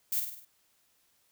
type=noise with echo; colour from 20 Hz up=violet; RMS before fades=-30 dBFS; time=0.12-0.2 s; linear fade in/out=5 ms; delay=50 ms; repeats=5; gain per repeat=-5 dB; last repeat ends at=0.45 s; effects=white hiss -70 dBFS RMS until 1.31 s